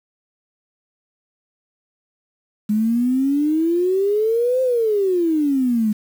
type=exponential two-way sweep; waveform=sine; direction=up then down; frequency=207.7 to 523.3 to 207.7 Hz; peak=-15 dBFS; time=2.69-5.93 s; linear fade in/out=10 ms; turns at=4.62 s; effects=7-bit